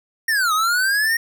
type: linear two-way sweep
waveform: square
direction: down then up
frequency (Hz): 1869 to 1231 to 1869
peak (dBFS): -17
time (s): 0.28-1.17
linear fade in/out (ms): 5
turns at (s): 0.53
effects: none